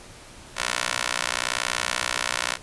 15% pulse tone with high-pass filter, 60.9 Hz, B1, 24 cents flat, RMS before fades -27 dBFS, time 0.55-2.58 s, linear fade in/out 50 ms, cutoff 1300 Hz, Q 0.71, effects pink hiss -45 dBFS RMS until 2.62 s + resampled to 24000 Hz

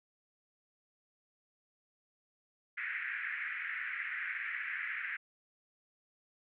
pink band-pass noise, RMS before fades -39 dBFS, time 2.77-5.17 s, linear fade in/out 10 ms, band 1600 to 2200 Hz, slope 48 dB/octave, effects none

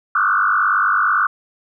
sine tone with frequency modulation, 1318 Hz, E6, 1 cent flat, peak -13 dBFS, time 0.15-1.27 s, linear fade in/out 5 ms, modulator 49 Hz, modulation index 3.9, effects none

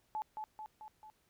sine tone with echo, 862 Hz, A5, 36 cents flat, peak -35 dBFS, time 0.15-0.22 s, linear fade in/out 0 ms, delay 220 ms, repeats 4, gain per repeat -4 dB, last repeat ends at 1.1 s, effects pink hiss -74 dBFS RMS until 1.29 s

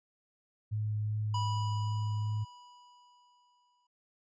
sine tone with vibrato, 106.5 Hz, G#2, 44 cents sharp, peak -30 dBFS, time 0.71-2.45 s, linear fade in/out 20 ms, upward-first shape sine, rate 2.6 Hz, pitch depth 8 cents each way
square tone with exponential decay, 980 Hz, B5, 14 cents flat, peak -33 dBFS, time 1.34-3.87 s, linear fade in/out 5 ms, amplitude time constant 550 ms
effects resampled to 16000 Hz

